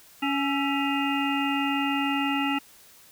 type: harmonic tone with a mistuned harmonic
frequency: 279.7 Hz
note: C#4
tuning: 16 cents sharp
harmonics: 1 / 3 / 5 / 7 / 9 / 10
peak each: -26 / -30 / -33 / -35 / -34 / -32 dBFS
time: 0.22-2.59 s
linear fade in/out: 10 ms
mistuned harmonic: 5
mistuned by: -78 cents
effects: white hiss -53 dBFS RMS until 3.11 s